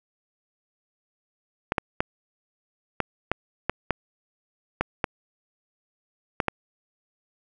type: clicks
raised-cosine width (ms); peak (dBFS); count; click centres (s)
0.5; -7; 11; 1.721 / 1.782 / 2.005 / 3.003 / 3.316 / 3.696 / 3.907 / 4.81 / 5.042 / 6.402 / 6.483
effects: none